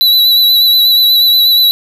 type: tone with vibrato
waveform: square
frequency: 3951 Hz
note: B7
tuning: in tune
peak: -6 dBFS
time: 0.01-1.71 s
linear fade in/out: 0 ms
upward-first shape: sine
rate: 8.3 Hz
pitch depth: 29 cents each way
effects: none